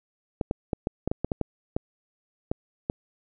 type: clicks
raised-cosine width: 2 ms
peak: -12 dBFS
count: 12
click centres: 0.412 / 0.511 / 0.732 / 0.871 / 1.076 / 1.115 / 1.246 / 1.318 / 1.413 / 1.765 / 2.515 / 2.899 s
effects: none